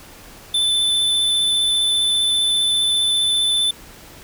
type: tone with vibrato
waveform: square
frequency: 3520 Hz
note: A7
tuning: in tune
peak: -16 dBFS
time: 0.54-3.71 s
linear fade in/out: 5 ms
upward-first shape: triangle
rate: 15 Hz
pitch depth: 17 cents each way
effects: pink hiss -42 dBFS RMS until 4.23 s